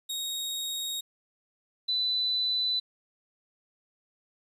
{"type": "tone pair in turn", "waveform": ["sawtooth", "sine"], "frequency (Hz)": [3758, 3994], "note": ["A#7", "B7"], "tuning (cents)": [13, 19], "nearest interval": "minor second", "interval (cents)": 106, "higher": "second", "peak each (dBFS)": [-28, -25], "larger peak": "second", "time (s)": [[0.09, 1.01], [1.88, 2.8]], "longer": "neither", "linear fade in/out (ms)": 10, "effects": ["resampled to 32000 Hz", "10-bit"]}